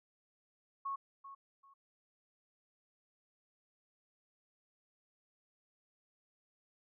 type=tone with echo; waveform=sine; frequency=1100 Hz; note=C#6; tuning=14 cents flat; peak=-36 dBFS; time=0.85-0.96 s; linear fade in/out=10 ms; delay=390 ms; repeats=2; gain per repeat=-12 dB; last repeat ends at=1.74 s; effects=none